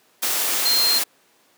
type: tone in noise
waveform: sine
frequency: 4186 Hz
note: C8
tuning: in tune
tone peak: -17 dBFS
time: 0.65-0.99 s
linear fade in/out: 10 ms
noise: white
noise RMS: -22 dBFS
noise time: 0.22-1.04 s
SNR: +2 dB
effects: pink hiss -58 dBFS RMS until 1.57 s + high-pass 300 Hz 12 dB/octave